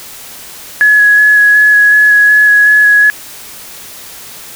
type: tone with vibrato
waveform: sine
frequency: 1686 Hz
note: G#6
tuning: 26 cents sharp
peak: -3 dBFS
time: 0.81-3.1 s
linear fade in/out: 0 ms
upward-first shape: square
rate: 2.7 Hz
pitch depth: 12 cents each way
effects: white hiss -30 dBFS RMS until 4.55 s